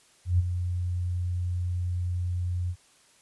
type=tone with ADSR envelope; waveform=sine; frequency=89 Hz; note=F2; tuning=33 cents sharp; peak=-17 dBFS; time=0.25-2.76 s; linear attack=140 ms; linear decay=25 ms; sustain=-9 dB; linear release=66 ms; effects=white hiss -60 dBFS RMS until 3.21 s + resampled to 24000 Hz